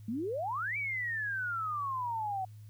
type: exponential two-way sweep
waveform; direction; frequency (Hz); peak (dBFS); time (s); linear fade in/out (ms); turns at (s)
sine; up then down; 207.7 to 2333 to 742; -32; 0.08-2.45; 5; 0.77
effects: added 106 Hz sine -47 dBFS peak until 2.69 s + white hiss -69 dBFS RMS until 2.69 s